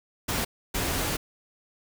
pink noise bursts at uneven times, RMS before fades -28 dBFS, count 2, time 0.28-0.45 / 0.74-1.17 s, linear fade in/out 10 ms, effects none

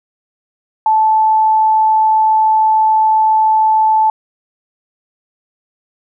sine tone, 873 Hz, A5, 14 cents flat, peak -8 dBFS, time 0.86-4.1 s, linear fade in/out 2 ms, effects none

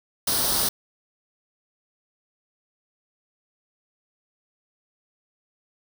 white noise with comb filter, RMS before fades -23 dBFS, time 0.27-0.69 s, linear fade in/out 5 ms, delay 0.21 ms, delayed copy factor +0.65, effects none

